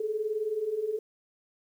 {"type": "beating tone pair", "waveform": "sine", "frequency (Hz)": [415.3, 434.3], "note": ["G#4", "A4"], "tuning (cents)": [0, -23], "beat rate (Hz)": 19, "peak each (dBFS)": [-34, -29], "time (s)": [0, 0.99], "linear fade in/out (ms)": 5, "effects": ["10-bit"]}